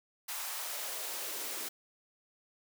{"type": "noise with high-pass filter sweep", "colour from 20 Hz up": "white", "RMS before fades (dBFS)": -39, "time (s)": [0.28, 1.69], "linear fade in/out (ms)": 10, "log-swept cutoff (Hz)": [940, 290], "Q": 1.6, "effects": []}